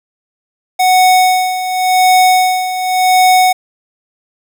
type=tone with tremolo; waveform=square; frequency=740 Hz; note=F#5; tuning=in tune; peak=-6 dBFS; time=0.79-3.53 s; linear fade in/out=10 ms; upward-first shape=sine; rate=0.9 Hz; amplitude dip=70%; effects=7-bit